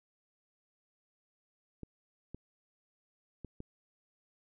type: clicks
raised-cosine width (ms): 3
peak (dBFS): -30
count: 4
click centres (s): 1.833 / 2.346 / 3.447 / 3.604
effects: none